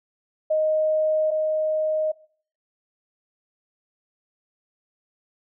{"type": "tone pair in turn", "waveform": "sine", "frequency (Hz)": [622.3, 622.3], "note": ["D#5", "D#5"], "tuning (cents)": [0, 0], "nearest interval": "unison", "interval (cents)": 0, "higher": "neither", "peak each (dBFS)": [-18, -20], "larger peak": "first", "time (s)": [[0.5, 1.31], [1.31, 2.12]], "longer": "neither", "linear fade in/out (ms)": 10, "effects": ["noise-tail reverb RT60 0.5 s tail -21 dB re dry"]}